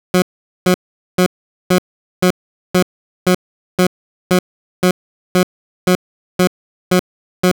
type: tone bursts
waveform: 20% pulse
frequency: 181.8 Hz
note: F#3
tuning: 30 cents flat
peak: -4 dBFS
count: 15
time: 0.14-7.515 s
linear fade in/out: 2 ms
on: 81 ms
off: 440 ms
effects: none